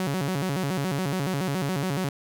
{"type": "tone with vibrato", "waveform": "sawtooth", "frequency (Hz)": 161.7, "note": "E3", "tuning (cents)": -33, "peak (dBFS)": -21, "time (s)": [0, 2.09], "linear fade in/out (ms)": 2, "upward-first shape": "square", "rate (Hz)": 7.1, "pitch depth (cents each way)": 250, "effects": []}